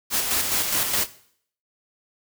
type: noise with tremolo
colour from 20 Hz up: white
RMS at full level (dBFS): -22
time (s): 0.1-1.07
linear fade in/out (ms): 50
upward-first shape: square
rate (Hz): 4.8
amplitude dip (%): 40
effects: noise-tail reverb RT60 0.6 s tail -17 dB re dry